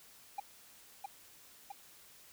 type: tone with echo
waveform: triangle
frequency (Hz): 802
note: G5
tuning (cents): +39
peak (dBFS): -33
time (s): 0.38-0.4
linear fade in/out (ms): 5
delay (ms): 660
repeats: 2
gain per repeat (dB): -3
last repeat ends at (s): 1.72
effects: white hiss -59 dBFS RMS until 2.32 s